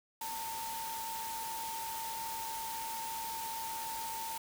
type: tone in noise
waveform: sine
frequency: 900 Hz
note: A5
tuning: 39 cents sharp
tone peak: -39 dBFS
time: 0.21-4.38 s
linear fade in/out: 5 ms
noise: white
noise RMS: -43 dBFS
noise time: 0.21-4.38 s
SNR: +1 dB
effects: none